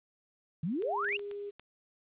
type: exponential sweep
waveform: sine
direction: up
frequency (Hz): 146.83 to 2908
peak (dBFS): -30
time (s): 0.63-1.17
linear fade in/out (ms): 5
type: tone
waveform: sine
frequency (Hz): 406.9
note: G#4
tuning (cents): -35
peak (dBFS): -37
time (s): 0.81-1.51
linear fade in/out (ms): 20
type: clicks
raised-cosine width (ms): 0.2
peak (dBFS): -31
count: 7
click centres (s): 0.823 / 1.046 / 1.09 / 1.127 / 1.194 / 1.313 / 1.596
effects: resampled to 8000 Hz + 11-bit